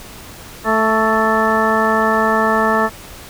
harmonic tone with a mistuned harmonic, 220 Hz, A3, in tune, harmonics 1 / 2 / 3 / 4 / 5 / 6 / 8, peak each -20 / -20 / -20 / -20 / -20 / -20 / -20 dBFS, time 0.64-2.9 s, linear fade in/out 50 ms, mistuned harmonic 5, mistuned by +21 cents, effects pink hiss -36 dBFS RMS until 3.29 s

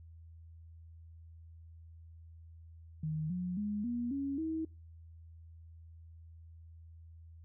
sine tone with pitch steps, 155.56 / 179.73 / 207.6 / 239.9 / 277.2 / 320.2 Hz, D#3 / F3 / G#3 / A#3 / C#4 / D#4, 0 / +50 / 0 / +50 / 0 / +50 cents, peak -33 dBFS, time 3.03-4.65 s, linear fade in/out 5 ms, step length 270 ms, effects noise-tail reverb RT60 0.3 s tail -24 dB re dry + added 82 Hz sine -51 dBFS peak until 7.44 s

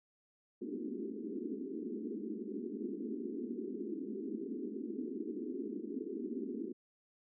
pink band-pass noise, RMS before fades -41 dBFS, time 0.61-6.73 s, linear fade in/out 10 ms, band 210 to 420 Hz, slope 96 dB/octave, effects none

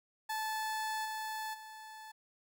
30% pulse tone with level steps, 871 Hz, A5, 18 cents flat, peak -32 / -35 / -45 dBFS, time 0.29-2.12 s, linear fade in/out 10 ms, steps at 1.04 / 1.53 s, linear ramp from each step 20 ms, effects none

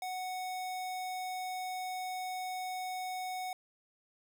square tone, 740 Hz, F#5, in tune, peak -37 dBFS, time 0.02-3.53 s, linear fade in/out 2 ms, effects none

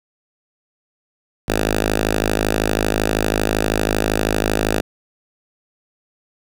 5% pulse tone with notch filter, 52.7 Hz, G#1, 26 cents sharp, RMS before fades -19 dBFS, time 1.48-4.81 s, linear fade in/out 5 ms, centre 140 Hz, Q 1.2, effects none

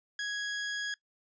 sawtooth tone, 1661.2 Hz, G#6, in tune, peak -29 dBFS, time 0.19-0.94 s, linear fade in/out 2 ms, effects noise-tail reverb RT60 0.1 s tail -21 dB re dry + resampled to 16000 Hz

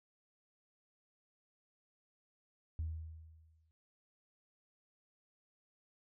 sine tone with exponential decay, 80 Hz, D#2, 49 cents sharp, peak -33 dBFS, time 2.79-3.71 s, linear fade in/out 0 ms, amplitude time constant 200 ms, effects tanh soft clip ceiling -31 dBFS

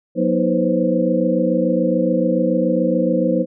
sine tone cluster, 180.8 / 240 / 315.3 / 503 / 530 Hz, F#3 / B3 / D#4 / B4 / C5, -40 / -49 / +23 / +32 / +22 cents, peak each -21 dBFS, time 0.15-3.46 s, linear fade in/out 50 ms, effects none

